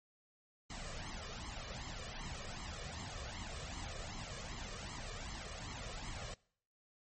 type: noise with flanger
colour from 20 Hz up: pink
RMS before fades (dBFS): -45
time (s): 0.7-6.34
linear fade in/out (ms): 2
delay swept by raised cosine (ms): 0.95 to 1.73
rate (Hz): 2.6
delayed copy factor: +0.7
effects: noise-tail reverb RT60 0.6 s tail -24 dB re dry + MP3 32 kbps